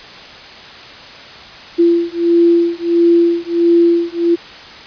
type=beating tone pair; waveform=sine; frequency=340 / 341.5 Hz; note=F4 / F4; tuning=-46 / -39 cents; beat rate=1.5 Hz; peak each=-12 dBFS; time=1.78-4.36 s; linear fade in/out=20 ms; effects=white hiss -34 dBFS RMS until 4.86 s + resampled to 11025 Hz